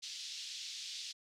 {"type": "band-pass noise", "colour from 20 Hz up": "pink", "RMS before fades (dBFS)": -45, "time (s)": [0.02, 1.13], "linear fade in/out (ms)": 20, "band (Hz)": [3300, 5900], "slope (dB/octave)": 24, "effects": []}